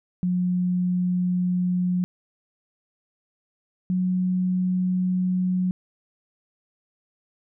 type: tone pair in turn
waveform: sine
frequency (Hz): 180 / 183.15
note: F#3 / F#3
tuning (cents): -47 / -17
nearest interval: unison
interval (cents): 30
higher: second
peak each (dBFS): -20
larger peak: neither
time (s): 0.23-2.04 / 3.9-5.71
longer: neither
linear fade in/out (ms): 0
effects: none